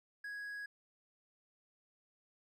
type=tone; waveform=triangle; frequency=1661.2 Hz; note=G#6; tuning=in tune; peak=-40 dBFS; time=0.24-0.66 s; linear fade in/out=5 ms; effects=none